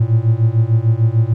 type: beating tone pair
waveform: triangle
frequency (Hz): 110 / 116.7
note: A2 / A#2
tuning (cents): 0 / +2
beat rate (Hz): 6.7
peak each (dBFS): -12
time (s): 0-1.34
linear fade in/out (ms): 10
effects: none